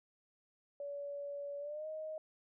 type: tone with pitch glide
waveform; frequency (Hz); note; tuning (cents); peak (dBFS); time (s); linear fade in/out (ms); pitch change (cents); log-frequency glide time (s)
sine; 570 to 625.2; C#5 to D#5; +48 to +8; -40; 0.8-2.18; 2; +160; 1.59-1.87
effects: none